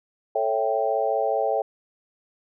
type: chord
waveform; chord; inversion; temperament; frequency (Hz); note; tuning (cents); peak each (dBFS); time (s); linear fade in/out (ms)
sine; A dominant seventh; none; equal; 440 / 554.4 / 659.3 / 784; A4 / C#5 / E5 / G5; 0 / 0 / 0 / 0; -27 / -26 / -26 / -26; 0.35-1.62; 5
effects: none